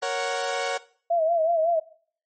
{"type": "chord", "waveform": "sawtooth", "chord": "F# major", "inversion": "first", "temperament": "equal", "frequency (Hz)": [466.2, 554.4, 740], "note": ["A#4", "C#5", "F#5"], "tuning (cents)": [0, 0, 0], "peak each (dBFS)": [-27, -25, -25], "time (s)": [0.02, 0.78], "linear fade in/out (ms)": 10}
{"type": "tone with vibrato", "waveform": "sine", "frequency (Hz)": 660, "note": "E5", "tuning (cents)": 2, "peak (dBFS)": -19, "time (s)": [1.1, 1.8], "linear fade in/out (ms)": 10, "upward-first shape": "sine", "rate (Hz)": 5.4, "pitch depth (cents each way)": 83}
{"effects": ["noise-tail reverb RT60 0.5 s tail -19 dB re dry", "MP3 32 kbps"]}